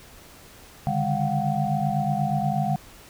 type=tone cluster; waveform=sine; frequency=143.1 / 151.2 / 203.2 / 709 / 758 Hz; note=D3 / D#3 / G#3 / F5 / F#5; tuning=-45 / -49 / -38 / +26 / +42 cents; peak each=-28 dBFS; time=0.87-2.76 s; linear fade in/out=0 ms; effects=pink hiss -48 dBFS RMS until 3.09 s